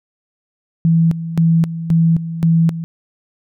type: tone with tremolo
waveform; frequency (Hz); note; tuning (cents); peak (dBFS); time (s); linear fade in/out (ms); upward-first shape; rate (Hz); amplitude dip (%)
sine; 164.9; E3; +1; -9; 0.85-2.84; 0; square; 1.9; 75
effects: none